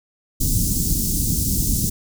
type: band-stop noise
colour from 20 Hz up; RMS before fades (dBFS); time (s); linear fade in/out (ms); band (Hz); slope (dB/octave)
pink; -20; 0.4-1.9; 10; 260 to 5900; 24
effects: none